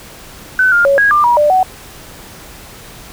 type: tone with pitch steps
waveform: sine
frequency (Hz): 1513 / 1407 / 556 / 1648 / 1192 / 959 / 594 / 748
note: F#6 / F6 / C#5 / G#6 / D6 / A#5 / D5 / F#5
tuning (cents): +38 / +12 / +5 / -14 / +25 / +49 / +20 / +19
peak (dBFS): -7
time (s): 0.59-1.63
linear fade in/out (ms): 2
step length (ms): 130
effects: pink hiss -35 dBFS RMS until 3.12 s